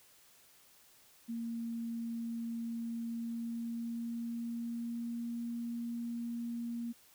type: tone with pitch glide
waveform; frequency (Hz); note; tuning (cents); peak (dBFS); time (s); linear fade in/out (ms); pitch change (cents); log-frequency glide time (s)
sine; 231.2 to 235; A#3 to A#3; -14 to +14; -36; 1.28-6.93; 20; +28; 2.99-5.4
effects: white hiss -63 dBFS RMS until 7.14 s